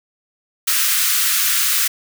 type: high-pass noise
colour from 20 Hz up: white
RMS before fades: -17 dBFS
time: 0.67-1.88 s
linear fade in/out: 10 ms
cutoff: 1200 Hz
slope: 48 dB/octave
effects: none